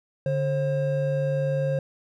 triangle tone pair together, 145 / 534.6 Hz, D3 / C5, -22 / +37 cents, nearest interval octave + major seventh, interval 2259 cents, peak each -23 dBFS, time 0.26-1.79 s, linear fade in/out 2 ms, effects none

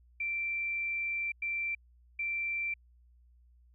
sine tone bursts at uneven times, 2349 Hz, D7, in tune, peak -31 dBFS, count 3, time 0.2-1.32 / 1.42-1.75 / 2.19-2.74 s, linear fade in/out 5 ms, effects added 60 Hz sine -59 dBFS peak until 3.74 s

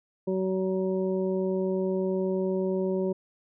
harmonic tone, 188.3 Hz, F#3, 31 cents sharp, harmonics 1 / 2 / 3 / 5, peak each -29 / -27 / -33 / -44 dBFS, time 0.27-3.13 s, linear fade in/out 10 ms, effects none

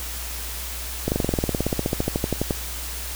slowing click train, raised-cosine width 2 ms, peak -8 dBFS, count 24, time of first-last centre 1.08-2.508 s, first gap 39 ms, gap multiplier 1.04, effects added 60 Hz sine -33 dBFS peak until 3.15 s + white hiss -33 dBFS RMS until 3.15 s

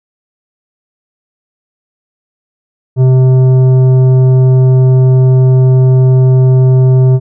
sine tone with tanh clipping, 129.4 Hz, C3, 19 cents flat, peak -5 dBFS, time 2.96-7.2 s, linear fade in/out 50 ms, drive 10 dB, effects none

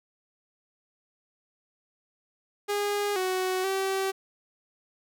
sawtooth tone with pitch steps, 409.6 / 371.8 / 385.5 Hz, G#4 / F#4 / G4, -24 / +8 / -29 cents, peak -22 dBFS, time 2.68-4.12 s, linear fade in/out 20 ms, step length 480 ms, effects none

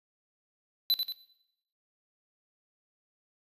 square tone with echo, 4000 Hz, B7, 21 cents sharp, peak -23 dBFS, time 0.9-0.94 s, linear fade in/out 0 ms, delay 91 ms, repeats 2, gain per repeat -6 dB, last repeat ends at 1.122 s, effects noise-tail reverb RT60 0.8 s tail -17 dB re dry + resampled to 32000 Hz

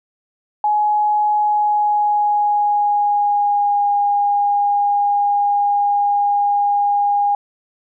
sine tone with pitch glide, 840 to 815.1 Hz, G#5 to G#5, +19 to -33 cents, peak -13 dBFS, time 0.64-7.35 s, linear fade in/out 2 ms, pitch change -52 cents, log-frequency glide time 1.35-3.91 s, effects none

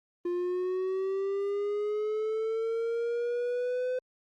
triangle linear sweep, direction up, 349.2 to 509 Hz, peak -26 dBFS, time 0.25-3.99 s, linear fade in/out 5 ms, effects Opus 24 kbps

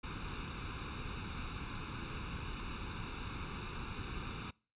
pink noise with comb filter, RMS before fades -42 dBFS, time 0.03-4.51 s, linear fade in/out 10 ms, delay 0.78 ms, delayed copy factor +0.8, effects noise-tail reverb RT60 0.4 s tail -25 dB re dry + resampled to 8000 Hz

